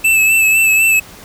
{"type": "tone with vibrato", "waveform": "square", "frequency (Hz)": 2628, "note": "E7", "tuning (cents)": -6, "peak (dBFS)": -9, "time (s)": [0.04, 1], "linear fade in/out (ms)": 10, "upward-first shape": "sine", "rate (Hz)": 4, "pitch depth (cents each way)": 31, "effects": ["pink hiss -37 dBFS RMS until 1.24 s"]}